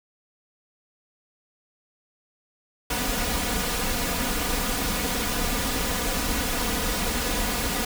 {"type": "noise with comb filter", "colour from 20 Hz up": "pink", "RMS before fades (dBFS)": -26, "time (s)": [2.9, 7.85], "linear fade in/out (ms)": 5, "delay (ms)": 4.1, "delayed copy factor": 0.7, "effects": []}